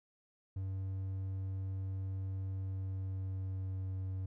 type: tone with pitch glide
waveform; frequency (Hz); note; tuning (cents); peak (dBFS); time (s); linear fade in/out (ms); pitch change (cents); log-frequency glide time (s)
triangle; 95.6 to 94.45; G2 to F#2; -43 to +36; -34; 0.56-4.26; 5; -21; 2.5-3.98
effects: none